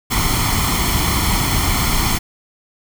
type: noise with comb filter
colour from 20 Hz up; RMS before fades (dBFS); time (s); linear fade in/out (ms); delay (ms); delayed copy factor
pink; -17; 0.1-2.19; 20; 0.93; +0.7
effects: none